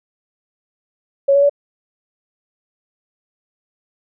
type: tone with pitch steps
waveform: sine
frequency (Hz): 554.4 / 562.8 / 571.3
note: C#5 / C#5 / D5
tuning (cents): 0 / +26 / -48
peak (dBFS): -9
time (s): 1.28-1.496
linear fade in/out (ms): 10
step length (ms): 72
effects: none